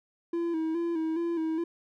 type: tone with vibrato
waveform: triangle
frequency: 329.6 Hz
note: E4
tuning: in tune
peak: -25 dBFS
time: 0.33-1.64 s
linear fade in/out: 5 ms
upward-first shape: square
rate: 2.4 Hz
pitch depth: 51 cents each way
effects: none